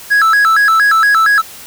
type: tone with vibrato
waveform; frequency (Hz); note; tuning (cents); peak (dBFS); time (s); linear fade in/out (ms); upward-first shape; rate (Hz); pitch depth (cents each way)
triangle; 1480; F#6; 0; -5; 0.1-1.42; 20; square; 4.3; 200
effects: white hiss -33 dBFS RMS until 1.66 s